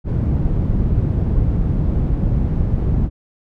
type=low-pass noise; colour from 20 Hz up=white; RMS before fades=-17 dBFS; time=0.04-3.1 s; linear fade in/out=50 ms; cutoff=120 Hz; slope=12 dB/octave; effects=none